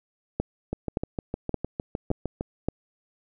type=two click trains; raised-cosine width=2 ms; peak=-11 / -15 dBFS; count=5 / 12; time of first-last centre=0.4-2.686 / 0.73-2.409 s; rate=1.75 / 6.55 Hz; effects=none